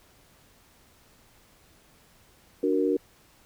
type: chord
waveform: sine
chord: D augmented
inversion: none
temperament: equal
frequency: 293.7 / 370 / 466.2 Hz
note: D4 / F#4 / A#4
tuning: 0 / 0 / 0 cents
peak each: -26 dBFS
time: 2.63-2.97 s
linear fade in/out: 5 ms
effects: pink hiss -59 dBFS RMS until 3.45 s